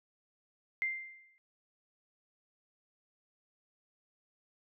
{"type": "tone with exponential decay", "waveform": "sine", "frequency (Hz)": 2093, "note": "C7", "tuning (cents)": 0, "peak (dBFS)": -28, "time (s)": [0.82, 1.38], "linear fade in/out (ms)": 0, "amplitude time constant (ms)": 120, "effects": []}